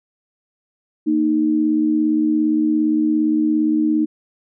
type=tone pair together; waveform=sine; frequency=231.3 / 308.7 Hz; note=A#3 / D#4; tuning=-13 / -14 cents; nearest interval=perfect fourth; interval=499 cents; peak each=-21 / -15 dBFS; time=1.06-4.06 s; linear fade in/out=20 ms; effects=none